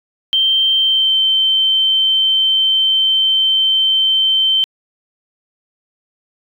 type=tone with pitch glide; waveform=triangle; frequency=3135 to 3103 Hz; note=G7 to G7; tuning=-1 to -18 cents; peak=-7 dBFS; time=0.33-4.64 s; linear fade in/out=0 ms; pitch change=-17 cents; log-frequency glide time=0.76-1.18 s; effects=tanh soft clip ceiling -9 dBFS